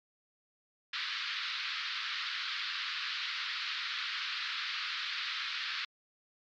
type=band-pass noise; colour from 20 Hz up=white; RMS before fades=-37 dBFS; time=0.93-5.85 s; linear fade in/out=5 ms; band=1200 to 4500 Hz; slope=48 dB/octave; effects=MP3 64 kbps